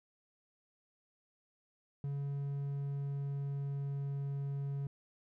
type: tone with pitch glide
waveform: triangle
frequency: 140.8 to 139.75 Hz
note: C#3 to C#3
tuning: +27 to +14 cents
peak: -33 dBFS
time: 2.04-4.87 s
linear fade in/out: 2 ms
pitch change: -13 cents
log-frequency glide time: 2.17-4.23 s
effects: none